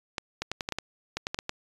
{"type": "clicks", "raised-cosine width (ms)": 0.2, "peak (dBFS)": -13, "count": 12, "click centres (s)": [0.182, 0.42, 0.516, 0.608, 0.689, 0.723, 0.786, 1.17, 1.269, 1.345, 1.389, 1.494], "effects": ["resampled to 24000 Hz"]}